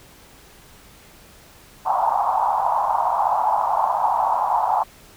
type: band-pass noise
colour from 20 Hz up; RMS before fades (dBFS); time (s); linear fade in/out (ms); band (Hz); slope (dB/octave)
white; -20; 1.85-4.84; 20; 750 to 980; 48
effects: pink hiss -48 dBFS RMS until 5.16 s